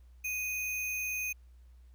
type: tone with sample-and-hold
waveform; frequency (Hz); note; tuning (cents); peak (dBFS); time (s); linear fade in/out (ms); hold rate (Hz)
sine; 2489; D#7; 0; -32; 0.24-1.33; 10; 8820
effects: added 61 Hz sine -53 dBFS peak until 1.94 s + pink hiss -75 dBFS RMS until 1.94 s